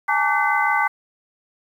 sine tone cluster, 829 / 895 / 1154 / 1519 / 2035 Hz, G#5 / A5 / D6 / F#6 / C7, -3 / +29 / -31 / +45 / -49 cents, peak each -23 dBFS, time 0.08-0.88 s, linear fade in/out 10 ms, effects 8-bit

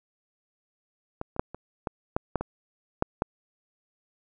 clicks, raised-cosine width 1 ms, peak -18 / -26 / -8 / -24 / -15 / -10 / -11 / -17 / -8 / -10 dBFS, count 10, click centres 1.214 / 1.364 / 1.395 / 1.546 / 1.872 / 2.165 / 2.357 / 2.41 / 3.024 / 3.221 s, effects none

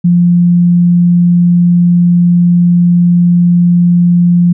sine tone, 174.61 Hz, F3, in tune, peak -4 dBFS, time 0.04-4.53 s, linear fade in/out 10 ms, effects none

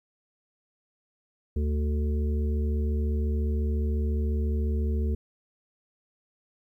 harmonic tone, 74.3 Hz, D2, 21 cents sharp, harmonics 1 / 3 / 5 / 6, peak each -24 / -34 / -38 / -40 dBFS, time 1.56-5.15 s, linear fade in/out 5 ms, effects 11-bit

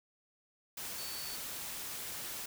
sine tone in noise, 4485 Hz, C#8, 19 cents sharp, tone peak -45 dBFS, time 0.98-1.36 s, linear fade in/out 5 ms, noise white, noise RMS -42 dBFS, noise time 0.77-2.46 s, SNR -6 dB, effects none

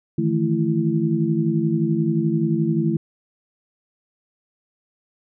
sine tone cluster, 153.1 / 164.6 / 218.3 / 334.1 Hz, D#3 / E3 / A3 / E4, -28 / -2 / -13 / +23 cents, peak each -23 dBFS, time 0.18-2.97 s, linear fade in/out 5 ms, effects none

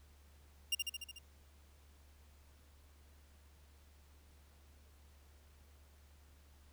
sawtooth tone with echo, 2801 Hz, F7, 4 cents sharp, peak -28 dBFS, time 0.72-0.75 s, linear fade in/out 5 ms, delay 73 ms, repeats 6, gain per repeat -3 dB, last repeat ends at 1.188 s, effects added 72 Hz sine -61 dBFS peak until 6.72 s + pink hiss -69 dBFS RMS until 6.72 s

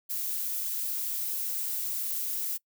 violet noise, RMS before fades -32 dBFS, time 0.09-2.58 s, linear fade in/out 20 ms, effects noise-tail reverb RT60 0.1 s tail -24 dB re dry

